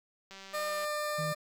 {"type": "click train", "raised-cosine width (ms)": 0.2, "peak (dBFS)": -31, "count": 105, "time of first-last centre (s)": [0.31, 0.846], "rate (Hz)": 194}
{"type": "tone with pitch glide", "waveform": "20% pulse", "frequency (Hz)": [604, 598.8], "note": ["D5", "D5"], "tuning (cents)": [48, 33], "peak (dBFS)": -27, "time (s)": [0.53, 1.35], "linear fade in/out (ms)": 20, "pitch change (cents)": -15, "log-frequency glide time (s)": [0.64, 0.78]}
{"type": "tone", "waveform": "triangle", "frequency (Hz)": 157.5, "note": "D#3", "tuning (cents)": 21, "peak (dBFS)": -33, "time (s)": [1.18, 1.33], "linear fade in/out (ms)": 10}
{"effects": ["10-bit"]}